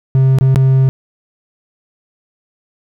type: tone with dropouts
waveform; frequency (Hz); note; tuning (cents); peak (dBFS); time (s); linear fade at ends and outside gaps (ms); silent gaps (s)
triangle; 132.6; C3; +23; -5; 0.15-0.89; 0; 0.386-0.41 / 0.546-0.559
effects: none